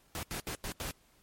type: noise bursts at uneven times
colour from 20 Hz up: pink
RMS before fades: -38 dBFS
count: 5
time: 0.15-0.23 / 0.31-0.4 / 0.47-0.55 / 0.64-0.72 / 0.8-0.91 s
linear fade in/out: 0 ms
effects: pink hiss -66 dBFS RMS until 1.22 s + MP3 64 kbps